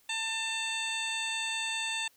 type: harmonic tone with a mistuned harmonic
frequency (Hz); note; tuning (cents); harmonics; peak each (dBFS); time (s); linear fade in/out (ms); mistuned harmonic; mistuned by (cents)
895; A5; +29; 1 / 2 / 3 / 4 / 5 / 7 / 8 / 9; -41 / -39 / -35 / -36 / -45 / -50 / -48 / -40; 0.09-2.08; 5; 8; -62
effects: white hiss -65 dBFS RMS until 2.16 s